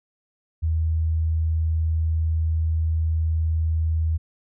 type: tone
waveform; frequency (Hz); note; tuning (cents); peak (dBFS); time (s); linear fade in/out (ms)
sine; 80.3; E2; -45; -19; 0.62-4.18; 20
effects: none